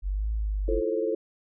sine exponential two-way sweep, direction up then down, 45.98 to 55 to 45.98 Hz, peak -25 dBFS, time 0.02-0.82 s, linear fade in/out 50 ms, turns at 0.31 s
sine chord, F major seventh, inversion third, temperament equal with one note detuned, 329.6 / 349.2 / 440 / 531.8 Hz, E4 / F4 / A4 / C5, 0 / 0 / 0 / +28 cents, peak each -32 / -32 / -27 / -31 dBFS, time 0.68-1.15 s, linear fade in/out 5 ms
effects none

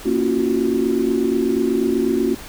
sine chord, Gb major seventh, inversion first, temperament equal with one note detuned, 233.1 / 277.2 / 341.8 / 370 Hz, Bb3 / Db4 / F4 / Gb4, 0 / 0 / -37 / 0 cents, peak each -22 / -22 / -22 / -20 dBFS, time 0.05-2.35 s, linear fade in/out 10 ms, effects pink hiss -37 dBFS RMS until 2.48 s

